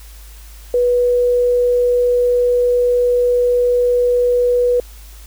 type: tone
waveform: sine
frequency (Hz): 489.3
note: B4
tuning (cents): -16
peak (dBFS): -11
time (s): 0.74-4.8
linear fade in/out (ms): 2
effects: added 52 Hz sine -35 dBFS peak until 5.26 s + white hiss -44 dBFS RMS until 5.26 s